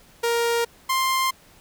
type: tone pair in turn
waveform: sawtooth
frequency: 468.3 / 1051.3 Hz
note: A#4 / C6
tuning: +8 / +8 cents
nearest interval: octave + major second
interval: 1400 cents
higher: second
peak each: -16 dBFS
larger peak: neither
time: 0.23-0.65 / 0.89-1.31 s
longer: neither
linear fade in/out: 10 ms
effects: pink hiss -53 dBFS RMS until 1.6 s